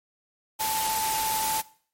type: tone in noise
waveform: sine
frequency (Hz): 877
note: A5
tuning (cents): -6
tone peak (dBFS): -27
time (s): 0.59-1.62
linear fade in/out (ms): 20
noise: white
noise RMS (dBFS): -29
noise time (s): 0.59-1.62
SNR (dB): -1
effects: noise-tail reverb RT60 0.5 s tail -20 dB re dry + MP3 64 kbps